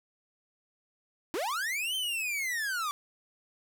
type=linear two-way sweep; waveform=45% pulse; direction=up then down; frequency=287.8 to 3136 to 1138 Hz; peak=-30 dBFS; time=1.34-2.91 s; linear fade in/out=0 ms; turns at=1.95 s; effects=none